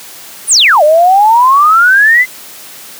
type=exponential two-way sweep; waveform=sine; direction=down then up; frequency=10900 to 587.3 to 2075 Hz; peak=-3 dBFS; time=0.47-2.26 s; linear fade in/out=50 ms; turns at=0.83 s; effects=white hiss -31 dBFS RMS until 2.99 s + high-pass 150 Hz 12 dB/octave